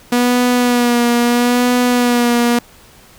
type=tone with vibrato; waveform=sawtooth; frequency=242.6 Hz; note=B3; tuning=31 cents flat; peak=-7 dBFS; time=0.12-2.59 s; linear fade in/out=5 ms; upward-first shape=sine; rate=0.76 Hz; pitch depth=30 cents each way; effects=pink hiss -44 dBFS RMS until 3.18 s